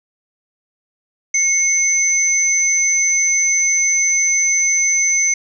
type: tone pair together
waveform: sine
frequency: 2170 / 6118 Hz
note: C#7 / G8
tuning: -37 / -43 cents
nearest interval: octave + tritone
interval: 1794 cents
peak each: -18 / -14 dBFS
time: 1.34-5.34 s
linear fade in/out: 5 ms
effects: none